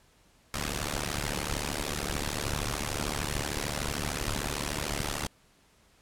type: noise with amplitude modulation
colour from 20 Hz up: pink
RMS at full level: -28 dBFS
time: 0.54-5.27 s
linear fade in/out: 0 ms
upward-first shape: sine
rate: 73.3 Hz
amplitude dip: 100%
effects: pink hiss -63 dBFS RMS until 6.01 s + low-pass 11000 Hz 12 dB/octave